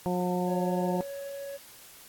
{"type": "harmonic tone", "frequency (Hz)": 179.7, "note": "F3", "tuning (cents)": 50, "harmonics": [1, 2, 3, 4, 5], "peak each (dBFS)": [-29, -32, -34, -35, -36], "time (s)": [0.06, 1.01], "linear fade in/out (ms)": 0}
{"type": "tone", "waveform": "triangle", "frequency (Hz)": 558, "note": "C#5", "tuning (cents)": 11, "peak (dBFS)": -34, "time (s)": [0.47, 1.58], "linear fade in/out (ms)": 20}
{"effects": ["white hiss -51 dBFS RMS until 2.08 s", "AAC 64 kbps"]}